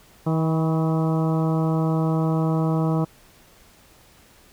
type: harmonic tone with a mistuned harmonic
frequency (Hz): 160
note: D#3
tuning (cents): +49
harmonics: 1 / 2 / 3 / 4 / 5 / 6 / 7 / 8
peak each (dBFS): -20 / -26 / -30 / -32 / -34 / -36 / -37 / -38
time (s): 0.26-3.05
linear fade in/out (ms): 10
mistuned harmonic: 6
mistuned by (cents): +47
effects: pink hiss -53 dBFS RMS until 4.52 s